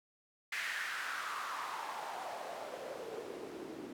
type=noise with band-pass filter sweep; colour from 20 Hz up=white; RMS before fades=-42 dBFS; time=0.52-3.93 s; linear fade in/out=5 ms; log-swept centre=2000 to 290 Hz; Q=3.5; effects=none